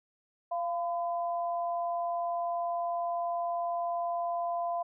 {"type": "tone pair together", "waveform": "sine", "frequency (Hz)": [690, 1011.4], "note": ["F5", "B5"], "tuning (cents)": [-21, 41], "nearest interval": "perfect fifth", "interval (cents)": 662, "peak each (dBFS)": [-30, -37], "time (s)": [0.51, 4.83], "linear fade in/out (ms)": 10, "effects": []}